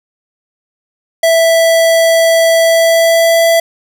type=tone with pitch glide; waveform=square; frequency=659.3 to 665.4 Hz; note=E5 to E5; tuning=0 to +16 cents; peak=-7 dBFS; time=1.23-3.6 s; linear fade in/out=5 ms; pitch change=+16 cents; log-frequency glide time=2.63-3.44 s; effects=none